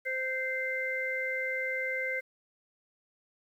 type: harmonic tone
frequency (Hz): 520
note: C5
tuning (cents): -11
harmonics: 1 / 3 / 4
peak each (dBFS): -36 / -37 / -32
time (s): 0.05-2.21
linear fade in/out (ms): 20
effects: 10-bit